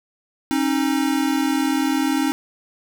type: tone pair together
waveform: square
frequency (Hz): 270.9 / 311.1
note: C#4 / D#4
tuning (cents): -40 / 0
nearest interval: major second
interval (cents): 240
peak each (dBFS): -21 / -22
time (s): 0.51-2.32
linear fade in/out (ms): 0
effects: none